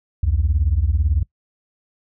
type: beating tone pair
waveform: sine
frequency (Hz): 65.41 / 83.41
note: C2 / E2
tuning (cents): 0 / +21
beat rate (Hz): 18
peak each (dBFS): -17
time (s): 0.23-1.23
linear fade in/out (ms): 5
effects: noise-tail reverb RT60 0.1 s tail -23 dB re dry + tanh soft clip ceiling -9 dBFS